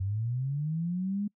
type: linear sweep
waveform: sine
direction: up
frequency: 92.5 to 208.9 Hz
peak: -28 dBFS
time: 0-1.28 s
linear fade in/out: 10 ms
effects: noise-tail reverb RT60 0.1 s tail -26 dB re dry